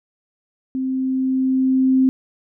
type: tone with level ramp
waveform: sine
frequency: 261.6 Hz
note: C4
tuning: in tune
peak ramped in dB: -20 to -11 dBFS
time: 0.75-2.09 s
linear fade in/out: 0 ms
effects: none